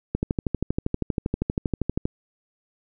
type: click train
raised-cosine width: 3 ms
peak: -10 dBFS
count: 25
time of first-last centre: 0.15-2.055 s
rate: 12.6 Hz
effects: none